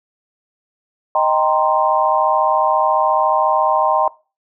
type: chord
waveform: sine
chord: C minor seventh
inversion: first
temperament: equal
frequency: 622.3 / 784 / 932.3 / 1046.5 Hz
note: Eb5 / G5 / Bb5 / C6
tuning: 0 / 0 / 0 / 0 cents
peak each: -18 dBFS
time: 1.15-4.08 s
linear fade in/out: 2 ms
effects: noise-tail reverb RT60 0.3 s tail -20 dB re dry